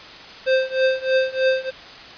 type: tone with tremolo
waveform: square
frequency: 523.3 Hz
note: C5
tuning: in tune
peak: -14 dBFS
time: 0.46-1.71 s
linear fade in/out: 20 ms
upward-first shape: triangle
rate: 3.2 Hz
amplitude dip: 95%
effects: white hiss -39 dBFS RMS until 2.17 s + resampled to 11025 Hz